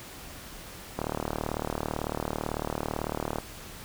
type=click train; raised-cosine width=1 ms; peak=-15 dBFS; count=92; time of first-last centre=0.99-3.385 s; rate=38 Hz; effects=pink hiss -44 dBFS RMS until 3.84 s